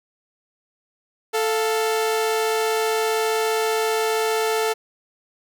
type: tone pair together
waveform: sawtooth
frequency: 440.6 / 698.5 Hz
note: A4 / F5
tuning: +2 / 0 cents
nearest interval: minor sixth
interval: 798 cents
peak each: -16 / -25 dBFS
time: 1.33-4.74 s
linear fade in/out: 20 ms
effects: none